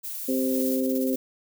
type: noise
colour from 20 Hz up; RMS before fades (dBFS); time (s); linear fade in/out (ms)
violet; -34; 0.03-0.78; 20
type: harmonic tone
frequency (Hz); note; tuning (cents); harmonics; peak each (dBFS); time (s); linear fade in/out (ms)
130.6; C3; -3; 2 / 3 / 4; -24 / -30 / -29; 0.28-1.16; 10
type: noise with tremolo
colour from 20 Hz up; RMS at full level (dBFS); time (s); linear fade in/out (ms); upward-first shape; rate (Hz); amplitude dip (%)
violet; -35; 0.54-1.16; 2; square; 17; 50
effects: none